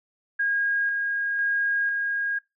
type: tone with tremolo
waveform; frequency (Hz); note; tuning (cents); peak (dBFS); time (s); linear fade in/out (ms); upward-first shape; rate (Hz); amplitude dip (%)
sine; 1631; G#6; -32; -21; 0.39-2.39; 10; square; 1; 25
effects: noise-tail reverb RT60 0.2 s tail -22 dB re dry